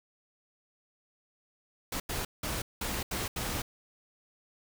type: noise bursts at uneven times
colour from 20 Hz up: pink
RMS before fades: -34 dBFS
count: 6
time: 1.92-2 / 2.09-2.25 / 2.43-2.62 / 2.81-3.03 / 3.11-3.28 / 3.36-3.62 s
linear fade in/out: 5 ms
effects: none